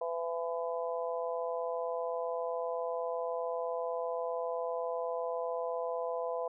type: harmonic tone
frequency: 167.8 Hz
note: E3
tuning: 31 cents sharp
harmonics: 3 / 4 / 5 / 6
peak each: -35 / -37 / -45 / -41 dBFS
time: 0.01-6.48 s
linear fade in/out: 5 ms
effects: none